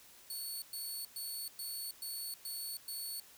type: tone bursts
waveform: 10% pulse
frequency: 4435 Hz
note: C#8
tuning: in tune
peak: -33 dBFS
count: 7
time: 0.3-3.2 s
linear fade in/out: 2 ms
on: 320 ms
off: 110 ms
effects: white hiss -59 dBFS RMS until 3.37 s